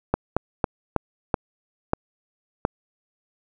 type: clicks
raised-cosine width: 1 ms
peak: -5 dBFS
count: 7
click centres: 0.14 / 0.366 / 0.642 / 0.963 / 1.342 / 1.934 / 2.651 s
effects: none